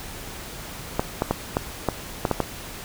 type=clicks; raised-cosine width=1 ms; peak=-6 dBFS; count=8; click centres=0.995 / 1.221 / 1.31 / 1.569 / 1.887 / 2.252 / 2.313 / 2.403 s; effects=pink hiss -37 dBFS RMS until 2.84 s